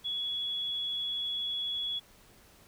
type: tone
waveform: sine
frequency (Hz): 3372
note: G#7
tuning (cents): +26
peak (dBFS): -31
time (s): 0.04-2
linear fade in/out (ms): 20
effects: pink hiss -59 dBFS RMS until 2.67 s